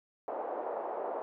white band-pass noise, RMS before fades -37 dBFS, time 0.28-1.22 s, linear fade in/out 0 ms, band 410 to 800 Hz, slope 24 dB/octave, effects none

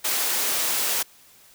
white high-pass noise, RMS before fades -24 dBFS, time 0.04-1.03 s, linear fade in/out 10 ms, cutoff 310 Hz, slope 12 dB/octave, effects white hiss -53 dBFS RMS until 1.54 s

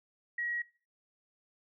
sine tone, 1906 Hz, A#6, 38 cents sharp, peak -32 dBFS, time 0.38-0.62 s, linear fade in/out 5 ms, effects noise-tail reverb RT60 0.4 s tail -22 dB re dry

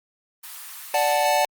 white high-pass noise, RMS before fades -38 dBFS, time 0.43-1.14 s, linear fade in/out 10 ms, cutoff 870 Hz, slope 24 dB/octave
square chord, D major, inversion none, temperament equal with one note detuned, 587.3 / 740 / 875.9 Hz, D5 / F#5 / A5, 0 / 0 / -8 cents, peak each -23 dBFS, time 0.94-1.45 s, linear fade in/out 2 ms
effects Opus 32 kbps

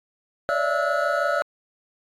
triangle tone cluster, 569 / 595 / 672 / 1308 / 1449 Hz, C#5 / D5 / E5 / E6 / F#6, +45 / +22 / +33 / -14 / -37 cents, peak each -25 dBFS, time 0.49-1.42 s, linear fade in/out 0 ms, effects AAC 48 kbps

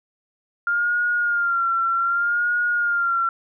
sine tone with vibrato, 1398 Hz, F6, 1 cent sharp, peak -18 dBFS, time 0.67-3.29 s, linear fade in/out 2 ms, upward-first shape sine, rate 0.65 Hz, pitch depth 53 cents each way, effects none

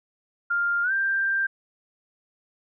sine tone with pitch glide, 1400 to 1580.6 Hz, F6 to G6, +4 to +14 cents, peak -21 dBFS, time 0.5-1.47 s, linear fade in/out 10 ms, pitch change +210 cents, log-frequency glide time 0.83-0.92 s, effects none

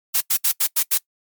blue noise bursts at uneven times, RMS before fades -18 dBFS, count 6, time 0.14-0.21 / 0.3-0.37 / 0.44-0.52 / 0.6-0.67 / 0.76-0.83 / 0.91-0.98 s, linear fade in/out 10 ms, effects noise-tail reverb RT60 0.1 s tail -22 dB re dry + MP3 96 kbps

